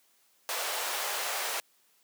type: high-pass noise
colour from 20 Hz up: pink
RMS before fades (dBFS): -33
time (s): 0.49-1.6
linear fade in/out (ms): 0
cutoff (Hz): 550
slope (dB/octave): 24
effects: white hiss -67 dBFS RMS until 2.03 s + high-pass 200 Hz 12 dB/octave